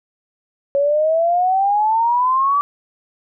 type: exponential sweep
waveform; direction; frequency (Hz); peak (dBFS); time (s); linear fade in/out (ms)
sine; up; 554.4 to 1162; -13; 0.75-2.61; 0
effects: none